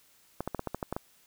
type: clicks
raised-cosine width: 1 ms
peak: -18 dBFS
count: 9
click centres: 0.406 / 0.476 / 0.547 / 0.594 / 0.673 / 0.746 / 0.828 / 0.926 / 0.965 s
effects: white hiss -63 dBFS RMS until 1.26 s